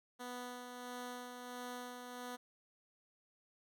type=tone with tremolo; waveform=10% pulse; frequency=246.9 Hz; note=B3; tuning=in tune; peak=-35 dBFS; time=0.19-2.37 s; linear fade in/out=20 ms; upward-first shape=sine; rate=1.5 Hz; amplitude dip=40%; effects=none